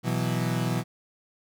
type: chord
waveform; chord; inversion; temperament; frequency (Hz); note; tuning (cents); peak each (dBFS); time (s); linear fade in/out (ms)
35% pulse; B suspended fourth; none; equal; 123.47 / 164.81 / 185; B2 / E3 / F#3; 0 / 0 / 0; -26 / -28 / -29; 0.03-0.84; 50
effects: none